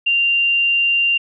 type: tone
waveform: sine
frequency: 2780 Hz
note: F7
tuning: 9 cents flat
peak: -13 dBFS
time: 0.06-1.18 s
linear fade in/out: 10 ms
effects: none